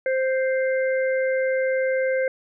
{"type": "harmonic tone", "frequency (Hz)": 523.3, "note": "C5", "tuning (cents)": 0, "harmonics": [1, 3, 4], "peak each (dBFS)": [-20, -30, -32], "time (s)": [0.06, 2.28], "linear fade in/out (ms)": 2, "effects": []}